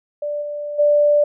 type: tone with level steps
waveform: sine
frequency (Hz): 588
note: D5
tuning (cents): +2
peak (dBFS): -21 / -24 / -11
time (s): 0.22-1.24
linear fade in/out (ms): 5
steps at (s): 0.41 / 0.78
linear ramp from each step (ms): 20
effects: none